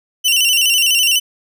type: tone with vibrato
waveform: sawtooth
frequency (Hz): 2881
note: F#7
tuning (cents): -47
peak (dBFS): -8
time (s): 0.24-1.2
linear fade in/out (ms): 20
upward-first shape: square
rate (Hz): 12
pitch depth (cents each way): 72
effects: none